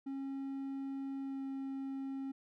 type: tone with pitch glide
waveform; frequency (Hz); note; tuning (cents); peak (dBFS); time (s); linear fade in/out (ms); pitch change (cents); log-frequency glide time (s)
triangle; 272.1 to 270.2; C#4 to C#4; -32 to -44; -36; 0.06-2.32; 10; -12; 1.21-1.42
effects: none